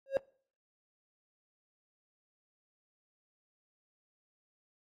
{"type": "tone with exponential growth", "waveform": "triangle", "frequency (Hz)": 543, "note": "C#5", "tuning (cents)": -36, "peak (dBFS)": -20, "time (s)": [0.06, 0.17], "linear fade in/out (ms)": 1, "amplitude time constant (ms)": 22, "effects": ["noise-tail reverb RT60 0.5 s tail -24 dB re dry", "AAC 48 kbps"]}